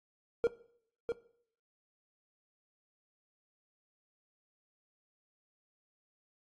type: tone with echo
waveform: triangle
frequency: 466.2 Hz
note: A#4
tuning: in tune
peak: -22 dBFS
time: 0.44-0.47 s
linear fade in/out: 0 ms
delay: 650 ms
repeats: 1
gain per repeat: -6 dB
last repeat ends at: 1.12 s
effects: noise-tail reverb RT60 0.6 s tail -18 dB re dry + AAC 32 kbps